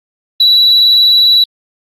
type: tone with vibrato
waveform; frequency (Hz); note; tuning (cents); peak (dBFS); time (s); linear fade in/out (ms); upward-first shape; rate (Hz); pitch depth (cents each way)
sine; 3929; B7; -10; -3; 0.4-1.44; 5; square; 20; 14
effects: tanh soft clip ceiling -2 dBFS + Opus 32 kbps